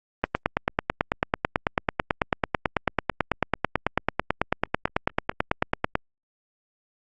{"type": "click train", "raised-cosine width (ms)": 0.5, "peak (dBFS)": -5, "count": 53, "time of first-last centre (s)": [0.24, 5.954], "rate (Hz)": 9.1, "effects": ["Opus 24 kbps"]}